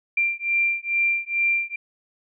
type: beating tone pair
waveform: sine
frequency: 2370 / 2372.3 Hz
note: D7 / D7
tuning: +15 / +17 cents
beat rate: 2.3 Hz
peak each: -23 dBFS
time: 0.17-1.76 s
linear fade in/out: 5 ms
effects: none